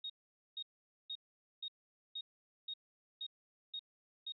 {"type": "tone bursts", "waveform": "sine", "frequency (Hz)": 3735, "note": "A#7", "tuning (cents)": 3, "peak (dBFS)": -40, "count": 9, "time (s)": [0.04, 4.322], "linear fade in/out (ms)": 5, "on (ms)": 58, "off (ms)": 470, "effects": []}